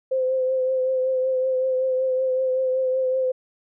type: tone with vibrato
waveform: sine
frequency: 518 Hz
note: C5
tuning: 17 cents flat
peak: -19 dBFS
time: 0.11-3.32 s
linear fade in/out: 10 ms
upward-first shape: triangle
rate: 5.3 Hz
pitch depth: 29 cents each way
effects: none